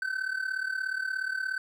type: tone with amplitude modulation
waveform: triangle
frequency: 1530 Hz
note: G6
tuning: 42 cents flat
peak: -24 dBFS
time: 0.02-1.58 s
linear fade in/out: 2 ms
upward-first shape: sine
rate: 36.9 Hz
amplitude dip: 80%
effects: none